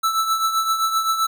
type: tone with tremolo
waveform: square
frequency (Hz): 1318.5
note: E6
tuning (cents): 0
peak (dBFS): -16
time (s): 0.03-1.27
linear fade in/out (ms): 10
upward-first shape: triangle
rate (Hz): 7.7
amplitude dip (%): 65
effects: none